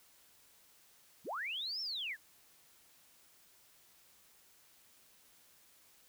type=linear two-way sweep; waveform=sine; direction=up then down; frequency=92.5 to 5470 to 1547 Hz; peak=-37 dBFS; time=1.24-2.17 s; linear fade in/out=50 ms; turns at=1.81 s; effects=white hiss -65 dBFS RMS until 6.08 s